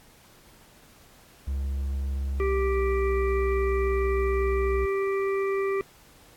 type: tone with pitch glide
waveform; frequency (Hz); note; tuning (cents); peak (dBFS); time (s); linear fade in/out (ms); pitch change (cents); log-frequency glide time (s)
triangle; 68.2 to 62.9; C#2 to B1; -28 to +32; -24; 1.47-4.86; 10; -140; 2.33-2.8
type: harmonic tone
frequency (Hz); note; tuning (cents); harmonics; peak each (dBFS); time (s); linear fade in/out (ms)
391.5; G4; -2; 1 / 3 / 5 / 6; -24 / -34 / -38 / -40; 2.4-5.81; 0
effects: pink hiss -55 dBFS RMS until 6.36 s + AAC 64 kbps